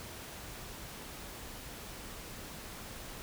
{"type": "silence", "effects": ["pink hiss -46 dBFS RMS until 3.22 s"]}